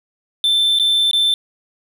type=tone with dropouts; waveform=triangle; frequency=3545 Hz; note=A7; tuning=12 cents sharp; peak=-11 dBFS; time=0.44-1.34 s; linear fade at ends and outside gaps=1 ms; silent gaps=0.788-0.797 / 1.112-1.132 s; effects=none